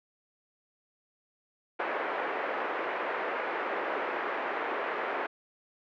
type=band-pass noise; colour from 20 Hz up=pink; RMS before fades=-33 dBFS; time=1.79-5.27 s; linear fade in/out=10 ms; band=380 to 2100 Hz; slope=24 dB/octave; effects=none